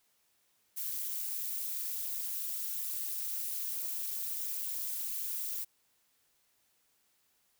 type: noise with amplitude modulation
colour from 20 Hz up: violet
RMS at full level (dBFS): -33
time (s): 0.76-5.65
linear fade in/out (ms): 20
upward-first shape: sine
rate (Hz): 225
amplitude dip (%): 90
effects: white hiss -73 dBFS RMS until 7.59 s